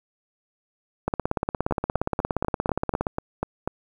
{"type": "two click trains", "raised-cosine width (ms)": 1, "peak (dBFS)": [-9, -11], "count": [35, 9], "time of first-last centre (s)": [[1.08, 3.068], [1.71, 3.676]], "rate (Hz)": [17.1, 4.07], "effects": ["8-bit"]}